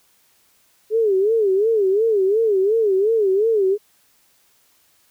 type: tone with vibrato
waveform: sine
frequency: 415.3 Hz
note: G#4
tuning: in tune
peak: -14 dBFS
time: 0.9-3.78 s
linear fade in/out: 50 ms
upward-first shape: sine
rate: 2.8 Hz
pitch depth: 170 cents each way
effects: white hiss -59 dBFS RMS until 5.1 s